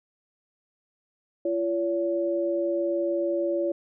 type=tone pair together; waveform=sine; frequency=341.5 / 567.9 Hz; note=F4 / C#5; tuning=-39 / +42 cents; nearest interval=major sixth; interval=881 cents; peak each=-26 dBFS; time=1.45-3.72 s; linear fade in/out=5 ms; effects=none